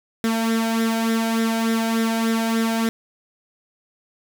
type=tone with flanger; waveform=sawtooth; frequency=226.1 Hz; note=A3; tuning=47 cents sharp; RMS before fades=-21 dBFS; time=0.24-2.89 s; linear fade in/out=0 ms; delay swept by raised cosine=0.54 to 1.34 ms; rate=3.4 Hz; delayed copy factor=+0.6; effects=none